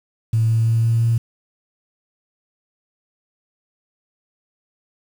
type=tone with pitch steps; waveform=sine; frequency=112.3 / 113.15 / 114 / 114.86 / 115.72 Hz; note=A2 / A2 / A#2 / A#2 / A#2; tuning=+36 / +49 / -38 / -25 / -12 cents; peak=-13 dBFS; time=0.33-1.18 s; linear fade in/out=5 ms; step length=170 ms; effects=tanh soft clip ceiling -9 dBFS + 7-bit